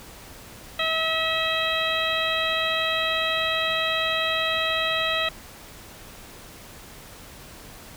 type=harmonic tone; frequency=645 Hz; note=E5; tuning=38 cents flat; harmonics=1 / 2 / 3 / 4 / 5 / 6; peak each=-29 / -29 / -29 / -29 / -29 / -29 dBFS; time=0.79-5.29 s; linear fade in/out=5 ms; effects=pink hiss -44 dBFS RMS until 7.96 s